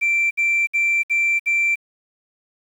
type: tone bursts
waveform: sine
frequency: 2349 Hz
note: D7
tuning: in tune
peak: -14 dBFS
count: 5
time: 0.01-1.758 s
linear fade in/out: 20 ms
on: 300 ms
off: 62 ms
effects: tanh soft clip ceiling -13 dBFS + 8-bit